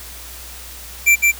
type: tone with echo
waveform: square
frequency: 2349 Hz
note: D7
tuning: in tune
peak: -9 dBFS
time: 1.06-1.16 s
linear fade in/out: 20 ms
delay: 160 ms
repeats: 1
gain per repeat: -2 dB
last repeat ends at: 1.32 s
effects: added 60 Hz sine -38 dBFS peak until 1.39 s + white hiss -36 dBFS RMS until 1.39 s